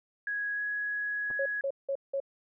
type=tone with pitch glide; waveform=sine; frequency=1661.2 to 1672.8 Hz; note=G#6 to G#6; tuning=0 to +12 cents; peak=-30 dBFS; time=0.27-1.61 s; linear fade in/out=2 ms; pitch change=+12 cents; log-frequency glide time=0.55-0.6 s
type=clicks; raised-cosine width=1 ms; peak=-33 dBFS; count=2; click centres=1.303 / 1.311 s
type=tone bursts; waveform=sine; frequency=550 Hz; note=C#5; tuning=14 cents flat; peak=-28 dBFS; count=4; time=1.39-2.202 s; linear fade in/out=5 ms; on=68 ms; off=180 ms
effects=none